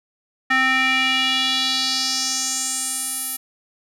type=tone with band-pass filter sweep; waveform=square; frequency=261.6 Hz; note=C4; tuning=in tune; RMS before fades=-21 dBFS; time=0.5-3.37 s; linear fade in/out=10 ms; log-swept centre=1800 to 12000 Hz; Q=3.1; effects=none